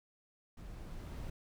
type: noise with level ramp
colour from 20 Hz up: brown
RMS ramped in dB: -49 to -42 dBFS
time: 0.57-1.3 s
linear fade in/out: 5 ms
effects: none